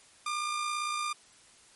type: tone with amplitude modulation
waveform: sawtooth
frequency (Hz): 1200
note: D6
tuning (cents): +37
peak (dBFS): -25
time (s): 0.26-1.13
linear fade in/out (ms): 5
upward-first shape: sine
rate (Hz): 57.6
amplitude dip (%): 40
effects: white hiss -58 dBFS RMS until 1.75 s + MP3 48 kbps